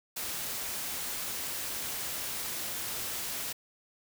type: noise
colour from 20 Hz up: white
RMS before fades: -36 dBFS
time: 0.16-3.53 s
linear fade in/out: 10 ms
effects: none